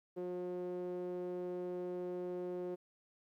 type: tone with band-pass filter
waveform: sawtooth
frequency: 179.3 Hz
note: F3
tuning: 46 cents sharp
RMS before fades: -41 dBFS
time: 0.16-2.76 s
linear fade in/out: 20 ms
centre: 420 Hz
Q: 8.4
effects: 13-bit